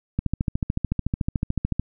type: click train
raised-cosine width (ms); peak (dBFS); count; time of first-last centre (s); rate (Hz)
5; -10; 23; 0.19-1.796; 13.7
effects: none